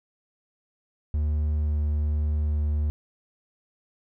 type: tone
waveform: triangle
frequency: 75.1 Hz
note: D2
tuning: 39 cents sharp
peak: -20 dBFS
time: 1.14-2.9 s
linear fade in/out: 0 ms
effects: none